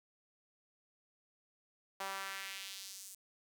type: tone with high-pass filter sweep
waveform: sawtooth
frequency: 194.1 Hz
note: G3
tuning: 17 cents flat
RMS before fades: -45 dBFS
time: 2-3.15 s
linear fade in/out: 5 ms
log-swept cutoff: 810 to 8400 Hz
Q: 1.4
effects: none